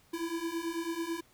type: beating tone pair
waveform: square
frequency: 328.1 / 337.2 Hz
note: E4 / E4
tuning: -8 / +39 cents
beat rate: 9.1 Hz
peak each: -38 / -36 dBFS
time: 0.13-1.21 s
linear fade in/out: 10 ms
effects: pink hiss -64 dBFS RMS until 1.33 s